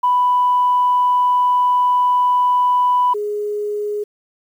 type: tone pair in turn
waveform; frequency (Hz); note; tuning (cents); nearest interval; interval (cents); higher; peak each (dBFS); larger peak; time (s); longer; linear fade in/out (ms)
sine; 990 / 416.2; B5 / G#4; +4 / +4; octave + minor third; 1500; first; -11 / -19; first; 0.03-3.14 / 3.14-4.04; first; 10
effects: tanh soft clip ceiling -7 dBFS + 8-bit